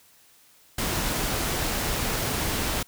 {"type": "noise", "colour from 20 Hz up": "pink", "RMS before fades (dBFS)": -27, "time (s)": [0.78, 2.83], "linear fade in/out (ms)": 5, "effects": ["white hiss -57 dBFS RMS until 2.87 s"]}